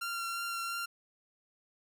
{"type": "tone with vibrato", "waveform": "sawtooth", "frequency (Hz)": 1376, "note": "F6", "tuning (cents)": -26, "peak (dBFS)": -31, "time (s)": [0.01, 0.86], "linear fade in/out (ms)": 10, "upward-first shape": "triangle", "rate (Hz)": 2.9, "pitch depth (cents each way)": 15, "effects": []}